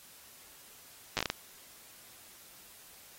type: slowing click train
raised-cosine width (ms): 0.2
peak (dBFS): -12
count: 7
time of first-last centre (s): 1.17-1.301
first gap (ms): 8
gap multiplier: 1.4
effects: white hiss -55 dBFS RMS until 3.18 s + AAC 48 kbps